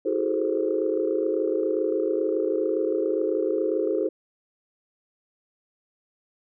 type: tone cluster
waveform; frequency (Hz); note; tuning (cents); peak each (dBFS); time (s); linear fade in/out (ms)
sine; 324 / 375.8 / 413.7 / 440.9 / 523; E4 / F#4 / G#4 / A4 / C5; -30 / +27 / -7 / +4 / -1; -28; 0.05-4.09; 10
effects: tanh soft clip ceiling -11 dBFS